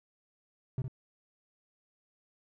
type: tone with echo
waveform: triangle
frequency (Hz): 129.5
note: C3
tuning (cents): -17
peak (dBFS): -27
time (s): 0.78-0.82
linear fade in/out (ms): 2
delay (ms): 61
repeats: 1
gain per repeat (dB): -6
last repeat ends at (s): 0.881
effects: none